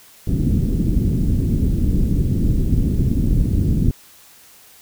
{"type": "low-pass noise", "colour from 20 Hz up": "pink", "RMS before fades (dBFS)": -17, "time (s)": [0.27, 3.91], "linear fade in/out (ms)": 2, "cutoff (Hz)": 280, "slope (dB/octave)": 24, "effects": ["white hiss -47 dBFS RMS until 4.81 s"]}